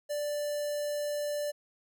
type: tone with notch filter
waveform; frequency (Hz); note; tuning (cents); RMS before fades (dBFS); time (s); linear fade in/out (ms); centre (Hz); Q
square; 587.3; D5; 0; -33; 0.09-1.52; 20; 2300; 0.89
effects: none